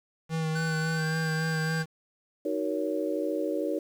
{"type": "tone with vibrato", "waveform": "square", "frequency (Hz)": 159.9, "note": "D#3", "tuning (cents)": 48, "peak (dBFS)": -28, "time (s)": [0.29, 1.86], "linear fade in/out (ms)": 50, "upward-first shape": "sine", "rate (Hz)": 3.6, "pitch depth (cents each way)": 21}
{"type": "tone with pitch glide", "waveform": "square", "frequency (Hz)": [1500, 1582.8], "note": ["F#6", "G6"], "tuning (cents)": [23, 16], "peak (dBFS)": -33, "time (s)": [0.55, 1.83], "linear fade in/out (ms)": 10, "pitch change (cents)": 93, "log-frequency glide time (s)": [0.92, 1.07]}
{"type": "chord", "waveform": "sine", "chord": "D# minor seventh", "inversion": "none", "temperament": "just", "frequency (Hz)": [311.1, 373.4, 466.7, 560], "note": ["D#4", "F#4", "A#4", "C#5"], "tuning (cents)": [0, 16, 2, 18], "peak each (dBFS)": [-31, -34, -33, -32], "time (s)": [2.45, 3.79], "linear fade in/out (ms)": 5}
{"effects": ["low-pass 9000 Hz 12 dB/octave", "9-bit"]}